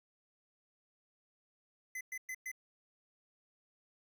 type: tone bursts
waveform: square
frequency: 2031 Hz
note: B6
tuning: 48 cents sharp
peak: -40 dBFS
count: 4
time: 1.95-2.516 s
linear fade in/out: 5 ms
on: 59 ms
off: 110 ms
effects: none